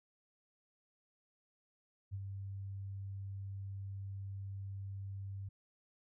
sine tone with ADSR envelope, 98 Hz, G2, in tune, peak -37 dBFS, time 2.11-5.49 s, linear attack 30 ms, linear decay 46 ms, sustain -4 dB, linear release 8 ms, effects none

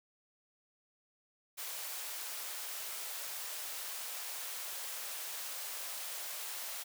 white high-pass noise, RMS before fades -42 dBFS, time 1.57-6.84 s, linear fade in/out 20 ms, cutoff 490 Hz, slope 24 dB/octave, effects none

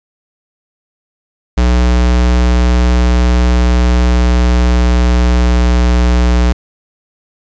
square tone with pitch glide, 60.9 to 60.55 Hz, B1 to B1, -24 to -34 cents, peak -8 dBFS, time 1.57-6.53 s, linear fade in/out 10 ms, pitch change -10 cents, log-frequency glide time 3.76-6.15 s, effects resampled to 16000 Hz + 7-bit

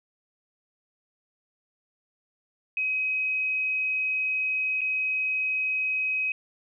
sine tone with dropouts, 2533 Hz, D#7, 30 cents sharp, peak -24 dBFS, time 2.77-6.32 s, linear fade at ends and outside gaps 2 ms, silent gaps 4.809-4.815 s, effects none

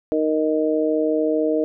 harmonic tone, 155.56 Hz, D#3, in tune, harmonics 2 / 3 / 4, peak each -21 / -21 / -23 dBFS, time 0.12-1.64 s, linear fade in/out 0 ms, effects none

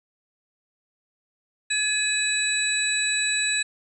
sine tone cluster, 1703 / 2530 / 3940 / 7900 Hz, G#6 / D#7 / B7 / B8, +43 / +28 / -5 / 0 cents, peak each -27 dBFS, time 1.7-3.63 s, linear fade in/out 10 ms, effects none

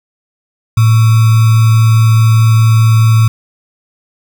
sine tone with sample-and-hold, 111.9 Hz, A2, 30 cents sharp, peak -4 dBFS, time 0.77-3.28 s, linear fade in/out 5 ms, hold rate 1225 Hz, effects none

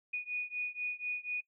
sine beating tone pair, 2466 / 2470.1 Hz, D#7 / D#7, -16 / -13 cents, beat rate 4.1 Hz, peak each -37 / -38 dBFS, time 0.13-1.41 s, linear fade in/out 10 ms, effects noise-tail reverb RT60 0.1 s tail -24 dB re dry

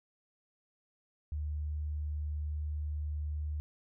sine tone, 75.1 Hz, D2, 39 cents sharp, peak -33 dBFS, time 1.32-3.6 s, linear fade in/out 0 ms, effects none

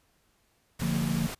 pink noise, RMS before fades -37 dBFS, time 0.79-1.35 s, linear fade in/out 10 ms
sine chord, Bb major, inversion first, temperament equal with one note detuned, 146.83 / 174.61 / 228.9 Hz, D3 / F3 / Bb3, 0 / 0 / -31 cents, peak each -30 dBFS, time 0.82-1.27 s, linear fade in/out 2 ms
effects pink hiss -69 dBFS RMS until 1.39 s + resampled to 32000 Hz

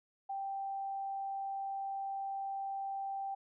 sine tone, 784 Hz, G5, in tune, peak -36 dBFS, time 0.29-3.35 s, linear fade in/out 10 ms, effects none

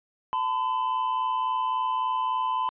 triangle tone pair together, 888.4 / 1012 Hz, A5 / B5, +16 / +42 cents, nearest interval major second, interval 226 cents, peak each -29 / -23 dBFS, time 0.33-2.69 s, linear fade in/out 0 ms, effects resampled to 8000 Hz

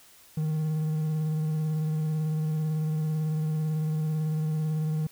triangle tone with vibrato, 155.56 Hz, D#3, in tune, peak -23 dBFS, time 0.37-5.07 s, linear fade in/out 5 ms, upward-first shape sine, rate 18 Hz, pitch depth 24 cents each way, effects white hiss -55 dBFS RMS until 5.11 s

